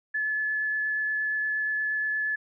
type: tone with vibrato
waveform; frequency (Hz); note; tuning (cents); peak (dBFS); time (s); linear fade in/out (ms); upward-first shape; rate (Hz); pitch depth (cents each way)
sine; 1722; A6; -38; -25; 0.14-2.36; 10; triangle; 8.5; 9
effects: none